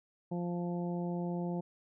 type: harmonic tone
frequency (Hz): 174.61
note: F3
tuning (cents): 0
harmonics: 1 / 2 / 3 / 4 / 5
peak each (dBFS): -34 / -40 / -44 / -46 / -48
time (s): 0.31-1.61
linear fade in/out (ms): 10
effects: none